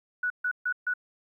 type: tone bursts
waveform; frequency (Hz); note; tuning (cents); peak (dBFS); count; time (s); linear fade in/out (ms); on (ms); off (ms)
sine; 1473; F#6; -8; -25; 4; 0.23-0.938; 5; 72; 140
effects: 11-bit